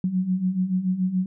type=beating tone pair; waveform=sine; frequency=180.3 / 187.3 Hz; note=F#3 / F#3; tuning=-45 / +21 cents; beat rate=7 Hz; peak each=-27 / -22 dBFS; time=0.04-1.26 s; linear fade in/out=2 ms; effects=none